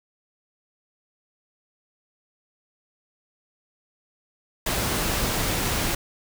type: noise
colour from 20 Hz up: pink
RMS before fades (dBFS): -25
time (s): 4.66-5.95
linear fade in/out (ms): 5
effects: none